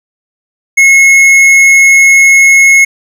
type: tone with tanh clipping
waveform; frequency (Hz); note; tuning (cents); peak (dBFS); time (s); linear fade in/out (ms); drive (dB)
sine; 2174; C#7; -34; -3; 0.77-2.85; 10; 11
effects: none